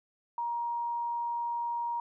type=tone; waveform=sine; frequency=944 Hz; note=A#5; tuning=22 cents sharp; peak=-30 dBFS; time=0.38-2 s; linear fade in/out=2 ms; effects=none